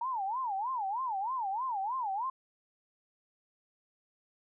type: tone with vibrato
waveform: sine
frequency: 900 Hz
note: A5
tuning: 39 cents sharp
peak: -31 dBFS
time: 0.01-2.3 s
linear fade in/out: 5 ms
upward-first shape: sine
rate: 3.2 Hz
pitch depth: 280 cents each way
effects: none